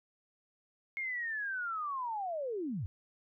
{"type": "linear sweep", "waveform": "sine", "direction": "down", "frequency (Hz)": [2166, 79], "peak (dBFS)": -34, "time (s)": [0.97, 2.86], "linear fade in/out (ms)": 0, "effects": []}